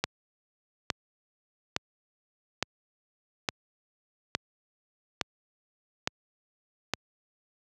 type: click train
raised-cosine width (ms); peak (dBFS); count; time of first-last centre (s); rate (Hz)
0.2; -8; 9; 0.04-6.937; 1.16
effects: high-pass 80 Hz 12 dB/octave